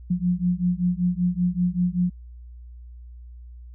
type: beating tone pair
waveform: sine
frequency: 175.8 / 181 Hz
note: F3 / F#3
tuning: +12 / -38 cents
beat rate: 5.2 Hz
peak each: -23 dBFS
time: 0.1-2.1 s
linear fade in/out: 10 ms
effects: added 60 Hz sine -39 dBFS peak until 3.74 s